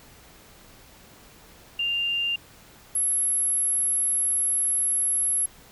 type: tone pair in turn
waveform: sine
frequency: 2794 / 11176 Hz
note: F7 / F9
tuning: 0 / 0 cents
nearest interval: 2 octaves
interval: 2400 cents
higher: second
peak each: -23 / -21 dBFS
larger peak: second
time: 1.79-2.36 / 2.95-5.46 s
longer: second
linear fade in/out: 5 ms
effects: pink hiss -51 dBFS RMS until 5.71 s